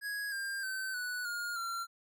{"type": "tone with pitch steps", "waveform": "square", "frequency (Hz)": [1661.2, 1598.1, 1537.5, 1479.1, 1423, 1368.9], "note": ["G#6", "G6", "G6", "F#6", "F6", "F6"], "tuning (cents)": [0, 33, -34, -1, 32, -35], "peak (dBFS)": -36, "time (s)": [0.01, 1.87], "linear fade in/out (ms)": 50, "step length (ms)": 310, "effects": []}